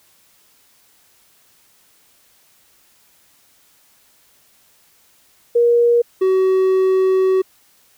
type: tone pair in turn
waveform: sine / triangle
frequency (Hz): 474.3 / 377.4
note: A#4 / F#4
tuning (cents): +30 / +34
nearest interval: major third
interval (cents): 396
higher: first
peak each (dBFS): -10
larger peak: neither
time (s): 5.55-6.02 / 6.21-7.42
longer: second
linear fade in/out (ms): 10
effects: white hiss -55 dBFS RMS until 7.97 s